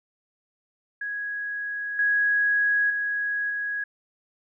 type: tone with level steps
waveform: sine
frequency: 1661.2 Hz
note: G#6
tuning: in tune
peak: -28 / -19 / -24 / -26 dBFS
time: 1.01-3.84 s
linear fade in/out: 5 ms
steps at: 1.99 / 2.9 / 3.5 s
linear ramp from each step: 2 ms
effects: none